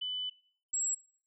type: tone pair in turn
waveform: sine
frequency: 3000 / 7658 Hz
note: F#7 / A#8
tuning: +23 / +46 cents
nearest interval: octave + major third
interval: 1623 cents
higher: second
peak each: -33 / -29 dBFS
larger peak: second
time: 0.01-0.3 / 0.73-0.95 s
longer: first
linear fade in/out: 10 ms
effects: noise-tail reverb RT60 0.5 s tail -20 dB re dry